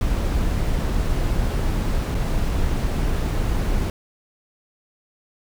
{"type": "noise with dropouts", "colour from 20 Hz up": "brown", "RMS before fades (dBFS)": -21, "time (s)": [0.01, 3.9], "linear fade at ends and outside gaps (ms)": 1, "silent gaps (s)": [2.145, 2.15], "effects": []}